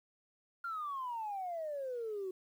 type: exponential sweep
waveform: sine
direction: down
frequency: 1406 to 366 Hz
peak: -36 dBFS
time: 0.64-2.31 s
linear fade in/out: 5 ms
effects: tanh soft clip ceiling -32 dBFS + 11-bit